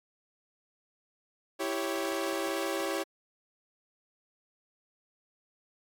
sawtooth chord, C# diminished, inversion first, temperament equal, 329.6 / 392 / 554.4 Hz, E4 / G4 / C#5, 0 / 0 / 0 cents, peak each -31 dBFS, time 1.59-3.04 s, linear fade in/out 20 ms, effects AAC 64 kbps

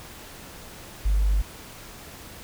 sine tone, 49.86 Hz, G1, 30 cents sharp, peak -17 dBFS, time 1.05-1.42 s, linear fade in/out 10 ms, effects tanh soft clip ceiling -15 dBFS + pink hiss -43 dBFS RMS until 2.43 s

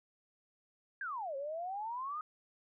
sine exponential two-way sweep, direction down then up, 1661.2 to 534 to 1267 Hz, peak -37 dBFS, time 1.01-2.21 s, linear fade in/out 2 ms, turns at 1.36 s, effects none

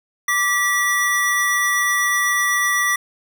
square tone pair together, 1170.4 / 1948 Hz, D6 / B6, -6 / -24 cents, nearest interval major sixth, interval 882 cents, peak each -23 / -18 dBFS, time 0.28-2.96 s, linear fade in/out 5 ms, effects none

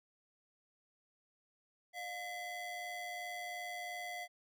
square ring-modulated tone, 659.3 Hz, E5, in tune, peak -39 dBFS, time 1.93-4.28 s, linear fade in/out 50 ms, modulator 1370 Hz, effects none

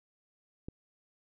click, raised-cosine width 3 ms, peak -27 dBFS, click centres 0.685 s, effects none

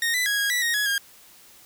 sawtooth tone with pitch steps, 1855 / 1995 / 1656 / 1641 / 1958 / 1867 / 1680 / 1618 Hz, A#6 / B6 / G#6 / G#6 / B6 / A#6 / G#6 / G#6, -9 / +17 / -5 / -21 / -15 / +2 / +19 / -46 cents, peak -18 dBFS, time 0.02-0.98 s, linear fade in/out 2 ms, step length 120 ms, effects white hiss -51 dBFS RMS until 1.65 s

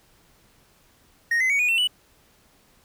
triangle tone with pitch steps, 1864.7 / 2045 / 2243 / 2460 / 2699 / 2960 Hz, A#6 / C7 / C#7 / D#7 / E7 / F#7, 0 / -40 / +20 / -20 / +40 / 0 cents, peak -17 dBFS, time 1.31-1.874 s, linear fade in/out 5 ms, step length 94 ms, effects pink hiss -59 dBFS RMS until 2.84 s

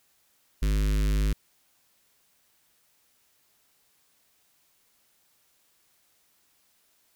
square tone with notch filter, 51 Hz, G#1, 31 cents flat, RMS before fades -24 dBFS, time 0.62-1.33 s, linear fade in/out 5 ms, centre 770 Hz, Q 0.57, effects white hiss -67 dBFS RMS until 7.15 s

